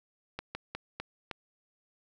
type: slowing click train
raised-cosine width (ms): 0.3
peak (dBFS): -20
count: 5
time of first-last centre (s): 0.39-1.312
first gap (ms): 160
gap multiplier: 1.25
effects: none